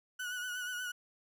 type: tone with vibrato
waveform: 35% pulse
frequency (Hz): 1474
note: F#6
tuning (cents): -7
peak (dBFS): -35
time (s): 0.19-0.92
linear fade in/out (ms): 10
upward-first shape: triangle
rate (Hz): 8.3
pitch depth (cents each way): 48
effects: none